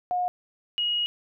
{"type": "tone pair in turn", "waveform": "sine", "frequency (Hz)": [720, 2890], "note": ["F#5", "F#7"], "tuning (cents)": [-47, -41], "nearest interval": "2 octaves", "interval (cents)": 2406, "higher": "second", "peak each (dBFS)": -23, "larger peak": "neither", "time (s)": [[0.11, 0.28], [0.78, 1.06]], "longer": "second", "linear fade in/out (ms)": 0, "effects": []}